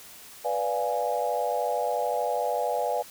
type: chord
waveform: sine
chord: B diminished seventh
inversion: none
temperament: equal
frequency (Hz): 493.9 / 587.3 / 698.5 / 830.6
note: B4 / D5 / F5 / Ab5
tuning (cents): 0 / 0 / 0 / 0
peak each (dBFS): -30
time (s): 0.44-3.03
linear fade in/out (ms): 20
effects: white hiss -47 dBFS RMS until 3.1 s